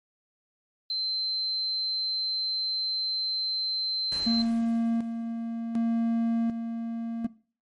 sine tone, 4100 Hz, C8, 36 cents flat, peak -27 dBFS, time 0.9-4.42 s, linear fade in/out 2 ms
pink noise with exponential decay, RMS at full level -40 dBFS, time 4.12-5.6 s, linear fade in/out 0 ms, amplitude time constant 320 ms
triangle tone with tremolo, 230 Hz, A#3, 23 cents flat, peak -20 dBFS, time 4.26-7.27 s, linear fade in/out 10 ms, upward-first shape square, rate 0.67 Hz, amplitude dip 55%
effects noise-tail reverb RT60 0.4 s tail -19 dB re dry + MP3 48 kbps

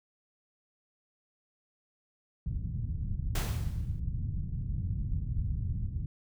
white low-pass noise, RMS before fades -33 dBFS, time 2.46-6.06 s, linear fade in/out 5 ms, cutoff 130 Hz, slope 24 dB/octave
pink noise with exponential decay, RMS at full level -33 dBFS, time 3.35-4 s, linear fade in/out 5 ms, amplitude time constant 140 ms
effects none

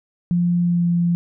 sine tone with pitch glide, 174.5 to 172.5 Hz, F3 to F3, -1 to -21 cents, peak -15 dBFS, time 0.31-1.15 s, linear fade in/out 0 ms, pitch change -20 cents, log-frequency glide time 0.61-0.87 s, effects none

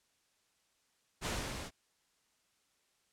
pink noise with level ramp, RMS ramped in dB -34 to -45 dBFS, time 1.21-1.71 s, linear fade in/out 50 ms, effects white hiss -75 dBFS RMS until 3.12 s + low-pass 9000 Hz 12 dB/octave

